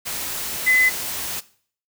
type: tone in noise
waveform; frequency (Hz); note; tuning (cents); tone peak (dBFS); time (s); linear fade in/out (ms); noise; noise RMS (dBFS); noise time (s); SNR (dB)
sine; 2022; B6; +40; -13; 0.66-0.9; 20; white; -28; 0.05-1.41; +12
effects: noise-tail reverb RT60 0.5 s tail -18 dB re dry